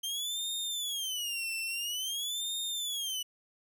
sawtooth tone with vibrato, 3136 Hz, G7, in tune, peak -30 dBFS, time 0.03-3.23 s, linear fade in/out 10 ms, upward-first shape sine, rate 0.49 Hz, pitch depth 270 cents each way, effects none

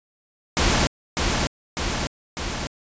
pink noise with echo, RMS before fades -19 dBFS, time 0.57-0.87 s, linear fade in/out 0 ms, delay 600 ms, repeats 3, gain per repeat -3 dB, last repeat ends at 2.67 s, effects resampled to 16000 Hz

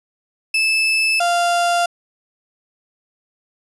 35% pulse tone pair in turn, 2624 / 695 Hz, E7 / F5, -9 / -9 cents, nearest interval octave + major seventh, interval 2300 cents, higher first, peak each -13 dBFS, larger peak neither, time 0.54-1.2 / 1.2-1.86 s, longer neither, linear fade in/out 5 ms, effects resampled to 24000 Hz

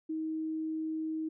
sine tone, 316.4 Hz, D#4, 29 cents sharp, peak -32 dBFS, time 0.09-1.29 s, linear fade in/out 10 ms, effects none

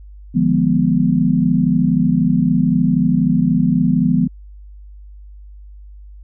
sine chord, D diminished seventh, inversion none, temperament equal with one note detuned, 150.7 / 174.61 / 207.7 / 246.9 Hz, D3 / F3 / Ab3 / Cb4, +45 / 0 / 0 / 0 cents, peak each -20 / -16 / -19 / -16 dBFS, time 0.34-4.28 s, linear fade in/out 20 ms, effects added 50 Hz sine -35 dBFS peak until 6.23 s

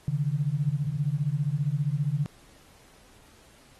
sine beating tone pair, 137.8 / 152.8 Hz, C#3 / D#3, -10 / -31 cents, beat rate 15 Hz, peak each -27 dBFS, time 0.08-2.26 s, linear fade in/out 0 ms, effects pink hiss -57 dBFS RMS until 3.79 s + AAC 32 kbps

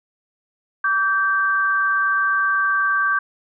sine tone pair together, 1152.1 / 1567 Hz, D6 / G6, -34 / -1 cents, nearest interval perfect fourth, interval 533 cents, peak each -20 / -18 dBFS, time 0.84-3.19 s, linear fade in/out 5 ms, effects none

